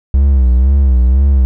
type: tone with vibrato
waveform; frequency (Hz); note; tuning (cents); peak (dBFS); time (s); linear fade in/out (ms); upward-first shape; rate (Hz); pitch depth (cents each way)
triangle; 65.41; C2; 0; -4; 0.14-1.45; 0; sine; 2; 110
effects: none